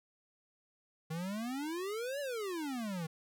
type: exponential two-way sweep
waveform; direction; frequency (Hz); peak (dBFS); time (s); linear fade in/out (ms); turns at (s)
square; up then down; 155 to 587.3 to 155; -37; 1.1-3.07; 10; 2.2
effects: none